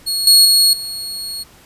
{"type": "tone with level steps", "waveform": "sawtooth", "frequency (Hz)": 4326, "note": "C#8", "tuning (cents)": -43, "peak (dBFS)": [-14, -3, -6, -21], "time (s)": [0.06, 1.44], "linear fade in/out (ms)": 20, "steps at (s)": [0.27, 0.45, 0.73], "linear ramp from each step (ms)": 2, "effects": ["pink hiss -46 dBFS RMS until 1.65 s", "resampled to 32000 Hz"]}